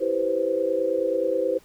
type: chord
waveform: sine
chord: C major seventh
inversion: first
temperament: equal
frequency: 329.6 / 392 / 493.9 / 523.3 Hz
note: E4 / G4 / B4 / C5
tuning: 0 / 0 / 0 / 0 cents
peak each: -30 / -29 / -26 / -24 dBFS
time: 0-1.59 s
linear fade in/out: 20 ms
effects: pink hiss -56 dBFS RMS until 1.64 s